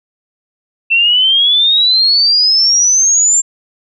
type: exponential sweep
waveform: sine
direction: up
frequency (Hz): 2673 to 7410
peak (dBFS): -7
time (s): 0.9-3.42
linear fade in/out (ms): 20
effects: none